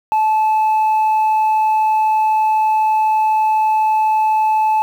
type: tone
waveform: sine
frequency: 868 Hz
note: A5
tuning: 24 cents flat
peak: -9 dBFS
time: 0.12-4.82 s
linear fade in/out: 0 ms
effects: tanh soft clip ceiling -11 dBFS + 7-bit